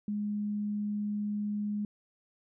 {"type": "tone", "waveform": "sine", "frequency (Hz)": 207.7, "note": "G#3", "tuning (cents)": 0, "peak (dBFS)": -30, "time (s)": [0.08, 1.85], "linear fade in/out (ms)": 2, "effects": []}